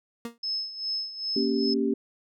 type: tone with exponential decay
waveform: 30% pulse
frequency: 234 Hz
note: A#3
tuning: 7 cents sharp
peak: -27 dBFS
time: 0.25-0.38 s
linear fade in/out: 2 ms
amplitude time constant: 27 ms
type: tone with tremolo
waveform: sine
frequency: 5200 Hz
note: E8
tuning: 24 cents flat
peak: -26 dBFS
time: 0.43-1.74 s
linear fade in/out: 5 ms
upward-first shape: sine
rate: 2.5 Hz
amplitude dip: 75%
type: chord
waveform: sine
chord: G diminished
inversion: first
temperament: equal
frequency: 233.1 / 277.2 / 392 Hz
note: Bb3 / Db4 / G4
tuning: 0 / 0 / 0 cents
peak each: -27 dBFS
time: 1.36-1.94 s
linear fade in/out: 5 ms
effects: none